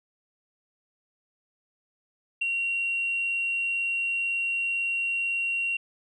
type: tone with ADSR envelope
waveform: sine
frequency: 2749 Hz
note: F7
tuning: 28 cents flat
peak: -19 dBFS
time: 2.41-5.77 s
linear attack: 12 ms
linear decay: 4 ms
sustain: -5 dB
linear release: 6 ms
effects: tanh soft clip ceiling -20 dBFS